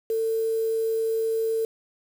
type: tone with quantisation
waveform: sine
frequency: 448.1 Hz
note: A4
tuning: 32 cents sharp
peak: -22 dBFS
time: 0.1-1.65 s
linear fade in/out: 2 ms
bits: 7
effects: none